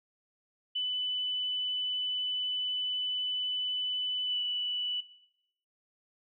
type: tone with pitch glide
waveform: sine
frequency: 2996 to 2965 Hz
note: F#7 to F#7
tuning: +21 to +3 cents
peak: -29 dBFS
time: 0.75-5.01 s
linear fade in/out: 10 ms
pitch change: -18 cents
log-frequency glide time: 4.26-4.39 s
effects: noise-tail reverb RT60 0.8 s tail -18 dB re dry